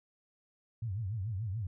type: tone with vibrato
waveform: sine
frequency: 103.83 Hz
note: G#2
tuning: in tune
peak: -33 dBFS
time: 0.82-1.67 s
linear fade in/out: 5 ms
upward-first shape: triangle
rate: 6.9 Hz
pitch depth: 270 cents each way
effects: none